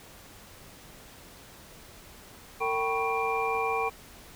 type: tone cluster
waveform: sine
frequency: 455.3 / 777 / 980 / 1106 / 2381 Hz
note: A#4 / G5 / B5 / C#6 / D7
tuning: -41 / -16 / -14 / -4 / +23 cents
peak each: -31 / -31 / -35 / -32 / -33 dBFS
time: 2.6-3.9 s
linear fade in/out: 20 ms
effects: pink hiss -50 dBFS RMS until 4.35 s